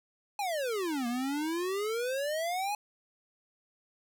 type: exponential two-way sweep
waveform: square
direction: down then up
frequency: 846 to 233.2 to 846 Hz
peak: -31 dBFS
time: 0.39-2.75 s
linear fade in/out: 2 ms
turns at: 1.07 s
effects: none